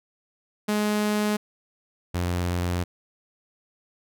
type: tone pair in turn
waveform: sawtooth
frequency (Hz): 210 / 88.29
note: G#3 / F2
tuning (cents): +19 / +19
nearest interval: octave + minor third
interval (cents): 1500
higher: first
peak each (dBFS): -18 / -20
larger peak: first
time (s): 0.68-1.37 / 2.14-2.84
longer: second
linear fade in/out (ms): 10
effects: none